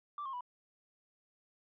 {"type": "tone with pitch steps", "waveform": "sine", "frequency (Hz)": [1170, 1072.9, 983.8], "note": ["D6", "C6", "B5"], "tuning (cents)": [-7, 43, -7], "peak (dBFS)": -37, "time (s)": [0.18, 0.408], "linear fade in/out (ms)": 2, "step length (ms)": 76, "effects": ["tanh soft clip ceiling -35 dBFS"]}